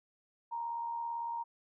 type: tone with amplitude modulation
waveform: sine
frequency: 933 Hz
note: A#5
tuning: 1 cent sharp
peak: -33 dBFS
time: 0.51-1.44 s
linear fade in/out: 20 ms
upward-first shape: sine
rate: 77.9 Hz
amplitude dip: 40%
effects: none